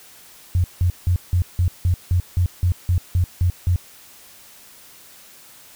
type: tone bursts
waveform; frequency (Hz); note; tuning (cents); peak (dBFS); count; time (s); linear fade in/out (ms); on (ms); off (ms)
sine; 89; F2; +33; -14; 13; 0.55-3.76; 0; 90; 170
effects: white hiss -46 dBFS RMS until 5.75 s